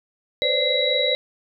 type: tone cluster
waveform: sine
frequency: 500 / 524 / 583 / 2065 / 3889 Hz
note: B4 / C5 / D5 / C7 / B7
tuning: +21 / +2 / -13 / -23 / -27 cents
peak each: -27 / -26 / -25 / -27 / -21 dBFS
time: 0.42-1.15 s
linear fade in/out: 0 ms
effects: none